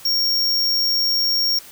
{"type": "tone", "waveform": "square", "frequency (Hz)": 5540, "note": "F8", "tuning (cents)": -15, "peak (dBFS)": -17, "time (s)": [0.05, 1.59], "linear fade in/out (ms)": 5, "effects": ["white hiss -42 dBFS RMS until 1.71 s"]}